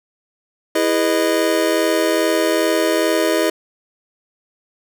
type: chord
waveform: square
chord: E major seventh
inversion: none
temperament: just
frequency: 329.6 / 412 / 494.4 / 618.1 Hz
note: E4 / G#4 / B4 / D#5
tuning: 0 / -14 / +2 / -12 cents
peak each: -20 / -22 / -24 / -20 dBFS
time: 0.75-3.5 s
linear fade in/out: 5 ms
effects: none

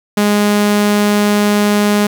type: tone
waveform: sawtooth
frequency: 206.9 Hz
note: G#3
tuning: 6 cents flat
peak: -6 dBFS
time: 0.17-2.07 s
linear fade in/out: 5 ms
effects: 7-bit

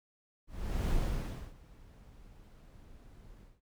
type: noise with ADSR envelope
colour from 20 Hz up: brown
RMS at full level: -30 dBFS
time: 0.47-3.61 s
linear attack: 430 ms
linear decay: 630 ms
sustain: -24 dB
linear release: 190 ms
effects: none

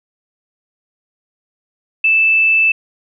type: tone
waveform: sine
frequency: 2637 Hz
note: E7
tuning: in tune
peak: -9 dBFS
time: 2.04-2.72 s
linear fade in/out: 5 ms
effects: none

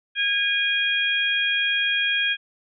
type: harmonic tone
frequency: 818 Hz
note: G#5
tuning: 26 cents flat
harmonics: 2 / 3 / 4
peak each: -24 / -24 / -24 dBFS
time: 0.15-2.37 s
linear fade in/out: 50 ms
effects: none

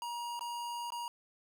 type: tone with dropouts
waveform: square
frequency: 950 Hz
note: A#5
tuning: 33 cents sharp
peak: -38 dBFS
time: 0.02-1.08 s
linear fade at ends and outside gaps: 1 ms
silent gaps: 0.393-0.409 / 0.904-0.921 s
effects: 13-bit

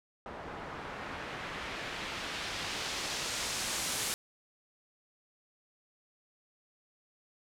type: noise with low-pass filter sweep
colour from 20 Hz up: white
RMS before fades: -38 dBFS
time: 0.26-4.14 s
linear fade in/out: 0 ms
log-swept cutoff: 1000 to 10000 Hz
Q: 0.85
effects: none

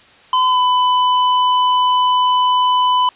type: tone with pitch glide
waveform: square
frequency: 1016 to 1000.3 Hz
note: B5 to B5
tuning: +49 to +22 cents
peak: -12 dBFS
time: 0.33-3.09 s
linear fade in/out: 2 ms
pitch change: -27 cents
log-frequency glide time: 0.48-0.59 s
effects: white hiss -46 dBFS RMS until 3.15 s + resampled to 8000 Hz

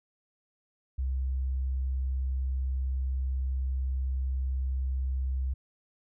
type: tone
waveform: sine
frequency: 65.41 Hz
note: C2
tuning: in tune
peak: -27 dBFS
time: 0.98-5.54 s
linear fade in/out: 10 ms
effects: none

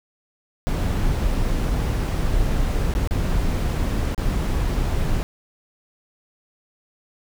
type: noise with dropouts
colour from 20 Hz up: brown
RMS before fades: -21 dBFS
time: 0.67-5.23 s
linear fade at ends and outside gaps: 0 ms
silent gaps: 2.938-2.951 / 3.074-3.109 / 4.147-4.178 s
effects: none

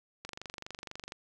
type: click train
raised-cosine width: 0.2 ms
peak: -24 dBFS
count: 22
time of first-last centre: 0.25-1.121 s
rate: 24.1 Hz
effects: none

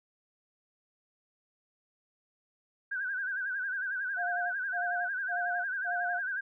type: tone with vibrato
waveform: sine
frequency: 1553 Hz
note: G6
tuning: 17 cents flat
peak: -31 dBFS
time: 2.91-6.41 s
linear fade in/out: 10 ms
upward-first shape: sine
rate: 11 Hz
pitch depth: 89 cents each way
type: tone bursts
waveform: sine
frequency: 707 Hz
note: F5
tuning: 21 cents sharp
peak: -32 dBFS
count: 4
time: 4.16-6.21 s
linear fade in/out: 50 ms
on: 370 ms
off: 190 ms
effects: none

